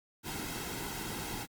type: noise with comb filter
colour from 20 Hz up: pink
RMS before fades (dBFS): -39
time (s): 0.23-1.47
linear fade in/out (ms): 50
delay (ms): 1.7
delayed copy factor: -0.55
effects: Opus 48 kbps